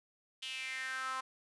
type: tone with high-pass filter sweep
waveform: sawtooth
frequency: 261.6 Hz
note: C4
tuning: in tune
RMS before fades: -40 dBFS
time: 0.42-1.21 s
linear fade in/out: 10 ms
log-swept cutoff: 3100 to 1100 Hz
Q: 5.5
effects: resampled to 24000 Hz